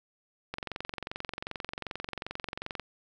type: click train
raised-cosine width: 0.3 ms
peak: -19 dBFS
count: 52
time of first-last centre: 0.54-2.797 s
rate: 22.6 Hz
effects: none